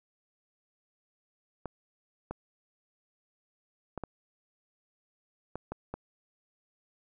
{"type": "clicks", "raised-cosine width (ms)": 1, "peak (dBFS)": -22, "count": 7, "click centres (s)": [1.657, 2.31, 3.977, 4.037, 5.556, 5.72, 5.94], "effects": []}